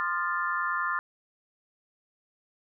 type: chord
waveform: sine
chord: F dominant seventh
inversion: second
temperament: equal with one note detuned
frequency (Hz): 1046.5 / 1216.1 / 1396.9 / 1760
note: C6 / Eb6 / F6 / A6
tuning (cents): 0 / -40 / 0 / 0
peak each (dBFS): -32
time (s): 0-0.99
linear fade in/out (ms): 0
effects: none